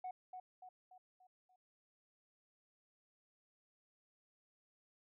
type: tone with echo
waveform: sine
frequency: 738 Hz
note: F#5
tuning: 5 cents flat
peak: -40 dBFS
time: 0.04-0.11 s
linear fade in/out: 5 ms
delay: 290 ms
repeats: 5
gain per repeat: -6 dB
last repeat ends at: 1.56 s
effects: tanh soft clip ceiling -39 dBFS